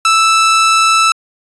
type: tone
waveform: sawtooth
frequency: 1318.5 Hz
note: E6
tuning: in tune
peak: -4 dBFS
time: 0.05-1.12 s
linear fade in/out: 2 ms
effects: resampled to 22050 Hz